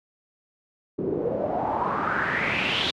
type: noise with low-pass filter sweep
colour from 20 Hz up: pink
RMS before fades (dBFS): -25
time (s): 0.98-2.91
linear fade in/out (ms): 10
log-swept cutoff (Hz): 350 to 3700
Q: 5
effects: high-pass 150 Hz 12 dB/octave